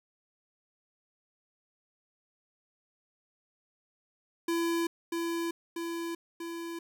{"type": "tone with echo", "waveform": "square", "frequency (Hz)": 336.3, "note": "E4", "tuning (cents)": 35, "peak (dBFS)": -28, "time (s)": [4.48, 4.87], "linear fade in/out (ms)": 5, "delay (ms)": 640, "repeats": 3, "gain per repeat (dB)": -3, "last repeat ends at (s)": 6.79, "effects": ["11-bit"]}